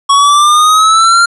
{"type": "exponential sweep", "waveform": "square", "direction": "up", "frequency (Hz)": [1108.7, 1396.9], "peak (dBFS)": -5, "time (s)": [0.09, 1.26], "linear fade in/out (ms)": 10, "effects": ["resampled to 24000 Hz", "7-bit"]}